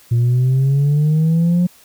sine exponential sweep, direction up, 116.54 to 179.8 Hz, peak -9 dBFS, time 0.11-1.67 s, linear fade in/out 10 ms, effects tanh soft clip ceiling -10 dBFS + white hiss -48 dBFS RMS until 1.84 s

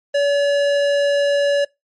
sine tone with tanh clipping, 570 Hz, C#5, 48 cents sharp, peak -16 dBFS, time 0.14-1.65 s, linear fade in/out 10 ms, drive 17 dB, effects noise-tail reverb RT60 0.2 s tail -24 dB re dry + MP3 48 kbps

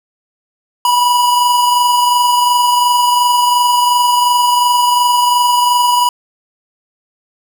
square tone pair together, 976 / 998.8 Hz, B5 / B5, -21 / +19 cents, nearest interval unison, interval 40 cents, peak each -10 / -22 dBFS, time 0.85-6.09 s, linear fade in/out 2 ms, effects none

